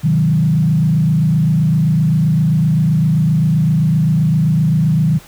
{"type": "tone with frequency modulation", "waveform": "sine", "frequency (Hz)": 157.3, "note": "D#3", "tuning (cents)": 19, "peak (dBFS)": -10, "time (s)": [0.03, 5.19], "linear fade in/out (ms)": 20, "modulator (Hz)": 27.7, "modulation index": 0.96, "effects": ["pink hiss -41 dBFS RMS until 5.27 s"]}